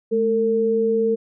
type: tone pair together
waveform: sine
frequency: 215.3 / 452.9 Hz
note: A3 / A#4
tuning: -37 / -50 cents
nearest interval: octave + minor second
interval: 1287 cents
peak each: -24 / -17 dBFS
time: 0.11-1.16 s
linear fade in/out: 20 ms
effects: none